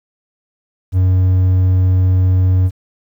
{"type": "tone", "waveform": "triangle", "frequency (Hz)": 92.5, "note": "F#2", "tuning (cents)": 0, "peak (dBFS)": -7, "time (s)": [0.92, 2.71], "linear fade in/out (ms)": 50, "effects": ["8-bit"]}